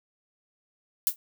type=noise with exponential decay; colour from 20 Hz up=violet; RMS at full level=-18 dBFS; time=1.07-1.16 s; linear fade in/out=1 ms; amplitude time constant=19 ms; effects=none